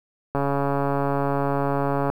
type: click train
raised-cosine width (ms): 1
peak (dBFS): -10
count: 246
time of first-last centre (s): 0.35-2.1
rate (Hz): 140
effects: 8-bit